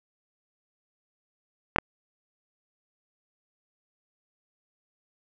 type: clicks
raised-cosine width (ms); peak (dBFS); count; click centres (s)
0.5; -4; 2; 1.761 / 1.785
effects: none